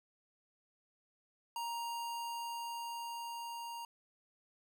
square tone with level ramp, 936 Hz, A#5, 7 cents sharp, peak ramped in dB -38 to -43 dBFS, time 1.56-3.85 s, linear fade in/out 2 ms, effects none

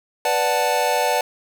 square chord, B minor seventh, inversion none, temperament equal, 493.9 / 587.3 / 740 / 880 Hz, B4 / D5 / F#5 / A5, 0 / 0 / 0 / 0 cents, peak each -25 / -24 / -24 / -23 dBFS, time 0.25-1.21 s, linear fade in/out 2 ms, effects 8-bit

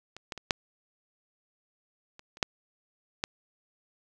clicks, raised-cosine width 0.2 ms, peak -26 / -18 / -23 / -6 / -30 / -30 / -6 / -11 dBFS, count 8, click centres 0.166 / 0.322 / 0.377 / 0.508 / 2.194 / 2.371 / 2.428 / 3.239 s, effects none

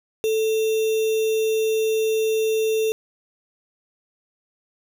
sine tone with sample-and-hold, 440 Hz, A4, in tune, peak -18 dBFS, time 0.24-2.92 s, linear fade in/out 0 ms, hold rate 3150 Hz, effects none

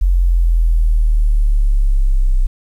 sine exponential sweep, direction down, 45.16 to 31.43 Hz, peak -9 dBFS, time 0.01-2.47 s, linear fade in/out 10 ms, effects 8-bit

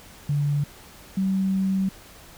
sine tone pair in turn, 144.7 / 191.57 Hz, D3 / G3, -25 / -40 cents, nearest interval perfect fourth, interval 485 cents, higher second, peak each -20 dBFS, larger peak neither, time 0.29-0.64 / 1.17-1.89 s, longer second, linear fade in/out 5 ms, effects pink hiss -47 dBFS RMS until 2.37 s

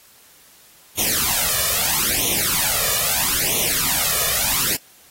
white noise with flanger, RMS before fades -20 dBFS, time 0.97-4.77 s, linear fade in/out 20 ms, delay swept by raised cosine 0.31 to 1.71 ms, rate 0.77 Hz, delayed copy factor +1, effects white hiss -50 dBFS RMS until 5.1 s + AAC 48 kbps

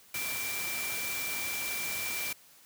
sine tone in noise, 2349 Hz, D7, in tune, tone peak -36 dBFS, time 0.14-2.33 s, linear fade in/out 5 ms, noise white, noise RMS -36 dBFS, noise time 0.14-2.33 s, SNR -3 dB, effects white hiss -58 dBFS RMS until 2.65 s + high-pass 60 Hz 12 dB/octave

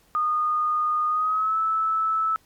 sine tone with pitch glide, 1228 to 1308.6 Hz, D#6 to E6, -23 to -13 cents, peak -20 dBFS, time 0.15-2.36 s, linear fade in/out 0 ms, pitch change +110 cents, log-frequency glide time 1.08-1.57 s, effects pink hiss -60 dBFS RMS until 2.45 s + MP3 96 kbps

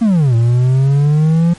triangle exponential two-way sweep, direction down then up, 239.3 to 114.1 to 173 Hz, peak -6 dBFS, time 0.01-1.54 s, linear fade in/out 10 ms, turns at 0.35 s, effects pink hiss -40 dBFS RMS until 1.58 s + MP3 48 kbps

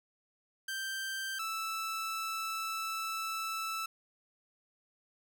sawtooth tone pair in turn, 1568 / 1318.5 Hz, G6 / E6, 0 / 0 cents, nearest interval minor third, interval 300 cents, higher first, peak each -32 / -31 dBFS, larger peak second, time 0.68-1.39 / 1.39-3.86 s, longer second, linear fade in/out 5 ms, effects none

